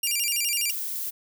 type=tone with vibrato; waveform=10% pulse; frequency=2577 Hz; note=E7; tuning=40 cents flat; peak=-15 dBFS; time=0.03-0.71 s; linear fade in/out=5 ms; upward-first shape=square; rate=12 Hz; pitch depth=150 cents each way
type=noise; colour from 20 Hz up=violet; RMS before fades=-31 dBFS; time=0.68-1.11 s; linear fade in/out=20 ms
effects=none